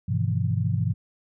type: tone cluster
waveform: sine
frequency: 101.2 / 125.3 / 155.5 / 169.1 Hz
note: G#2 / B2 / D#3 / E3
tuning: -44 / +25 / -1 / +44 cents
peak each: -25 / -26 / -31 / -29 dBFS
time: 0.08-0.94 s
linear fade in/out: 10 ms
effects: none